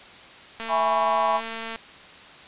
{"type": "click train", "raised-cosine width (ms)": 0.3, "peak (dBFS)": -18, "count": 263, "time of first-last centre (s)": [0.6, 1.759], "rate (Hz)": 226}
{"type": "chord", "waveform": "sine", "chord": "C# minor seventh", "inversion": "first", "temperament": "equal", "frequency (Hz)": [659.3, 830.6, 987.8, 1108.7], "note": ["E5", "G#5", "B5", "C#6"], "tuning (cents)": [0, 0, 0, 0], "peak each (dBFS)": -25, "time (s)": [0.68, 1.41], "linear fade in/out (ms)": 50}
{"effects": ["white hiss -45 dBFS RMS until 2.47 s", "resampled to 8000 Hz"]}